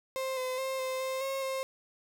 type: tone with pitch steps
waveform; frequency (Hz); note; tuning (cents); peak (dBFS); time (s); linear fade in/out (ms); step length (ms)
35% pulse; 526 / 512 / 529 / 520 / 525 / 540 / 531; C5 / C5 / C5 / C5 / C5 / C#5 / C5; +9 / -38 / +19 / -11 / +6 / -45 / +25; -30; 0.16-1.63; 0; 210
effects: none